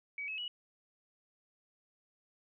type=tone with pitch steps; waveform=sine; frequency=2271 / 2579 / 2928 Hz; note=C#7 / E7 / F#7; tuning=+41 / -39 / -19 cents; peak=-37 dBFS; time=0.18-0.48 s; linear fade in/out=2 ms; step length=100 ms; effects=none